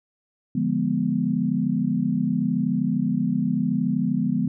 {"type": "chord", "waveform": "sine", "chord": "D diminished seventh", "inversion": "none", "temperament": "equal", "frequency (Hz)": [146.83, 174.61, 207.7, 246.9], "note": ["D3", "F3", "Ab3", "Cb4"], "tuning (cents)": [0, 0, 0, 0], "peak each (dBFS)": [-29, -26, -25, -24], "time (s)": [0.55, 4.48], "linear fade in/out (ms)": 5, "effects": []}